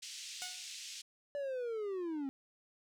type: band-pass noise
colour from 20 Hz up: white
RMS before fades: -47 dBFS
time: 0.02-1.02 s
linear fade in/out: 10 ms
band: 2500 to 7100 Hz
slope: 24 dB/octave
type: tone with exponential decay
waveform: 5% pulse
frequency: 730 Hz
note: F#5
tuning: 24 cents flat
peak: -27 dBFS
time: 0.42-0.71 s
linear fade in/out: 0 ms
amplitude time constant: 63 ms
type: linear sweep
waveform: triangle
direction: down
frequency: 581 to 263.5 Hz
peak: -34 dBFS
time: 1.35-2.29 s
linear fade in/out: 0 ms
effects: none